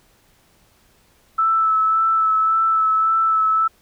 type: tone with vibrato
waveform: sine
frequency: 1313 Hz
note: E6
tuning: 7 cents flat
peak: -14 dBFS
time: 1.38-3.68 s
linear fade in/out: 10 ms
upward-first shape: sine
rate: 1.8 Hz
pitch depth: 17 cents each way
effects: pink hiss -57 dBFS RMS until 3.81 s